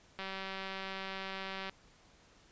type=click train; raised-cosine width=0.3 ms; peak=-25 dBFS; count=290; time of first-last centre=0.19-1.695 s; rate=192 Hz; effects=pink hiss -63 dBFS RMS until 2.51 s + resampled to 16000 Hz